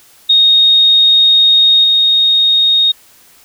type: tone with level steps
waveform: sine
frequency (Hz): 3722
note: A#7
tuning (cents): -3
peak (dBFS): -5 / -7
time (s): 0.29-2.92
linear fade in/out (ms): 10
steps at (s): 1.84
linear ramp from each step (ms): 2
effects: white hiss -45 dBFS RMS until 3.44 s